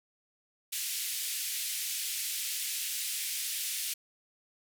white band-pass noise, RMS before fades -35 dBFS, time 0.72-3.94 s, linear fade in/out 10 ms, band 2200 to 14000 Hz, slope 24 dB/octave, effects none

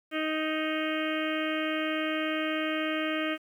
harmonic tone, 312.2 Hz, D#4, 6 cents sharp, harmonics 1 / 2 / 4 / 5 / 6 / 7 / 8 / 9 / 10, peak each -31 / -34 / -37 / -38 / -39 / -39 / -40 / -41 / -41 dBFS, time 0.11-3.38 s, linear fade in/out 50 ms, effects 10-bit

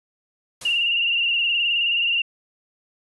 white noise with exponential decay, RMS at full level -33 dBFS, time 0.61-1.02 s, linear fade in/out 5 ms, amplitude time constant 89 ms
sine tone with vibrato, 2794 Hz, F7, in tune, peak -18 dBFS, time 0.65-2.22 s, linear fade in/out 5 ms, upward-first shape sine, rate 19 Hz, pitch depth 51 cents each way
effects resampled to 24000 Hz

